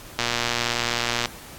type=click train; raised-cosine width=0.2 ms; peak=-5 dBFS; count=128; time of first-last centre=0.19-1.257 s; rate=119 Hz; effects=pink hiss -42 dBFS RMS until 1.58 s + AAC 64 kbps